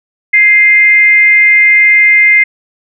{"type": "tone with frequency modulation", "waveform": "sine", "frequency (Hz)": 2093, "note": "C7", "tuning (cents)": 0, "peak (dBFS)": -3, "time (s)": [0.33, 2.44], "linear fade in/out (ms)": 10, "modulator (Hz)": 412, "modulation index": 0.28, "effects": []}